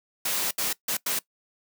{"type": "noise bursts at uneven times", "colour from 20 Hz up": "white", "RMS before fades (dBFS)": -27, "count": 4, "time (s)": [[0.25, 0.51], [0.58, 0.73], [0.88, 0.97], [1.06, 1.19]], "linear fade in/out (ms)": 5, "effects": ["noise-tail reverb RT60 0.1 s tail -20 dB re dry", "high-pass 150 Hz 12 dB/octave"]}